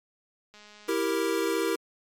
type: click train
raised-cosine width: 0.2 ms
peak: -34 dBFS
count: 84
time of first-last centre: 0.54-0.937 s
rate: 209 Hz
type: chord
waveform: square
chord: E diminished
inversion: none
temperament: equal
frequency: 329.6 / 392 / 466.2 Hz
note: E4 / G4 / Bb4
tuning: 0 / 0 / 0 cents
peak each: -30 dBFS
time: 0.88-1.76 s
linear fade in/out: 10 ms
effects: MP3 64 kbps